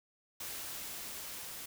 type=noise with level ramp; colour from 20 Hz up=white; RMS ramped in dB=-42 to -45 dBFS; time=0.4-1.66 s; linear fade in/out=5 ms; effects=none